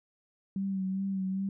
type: tone with vibrato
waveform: sine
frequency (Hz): 192.1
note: G3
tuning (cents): -35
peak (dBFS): -29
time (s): 0.56-1.49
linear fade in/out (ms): 2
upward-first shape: sine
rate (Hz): 2.5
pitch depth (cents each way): 33
effects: none